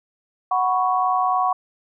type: chord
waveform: sine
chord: F# suspended fourth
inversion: none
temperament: just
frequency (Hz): 740 / 986.7 / 1110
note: F#5 / B5 / C#6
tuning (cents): 0 / -2 / +2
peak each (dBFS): -20 / -25 / -21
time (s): 0.51-1.53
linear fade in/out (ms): 5
effects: none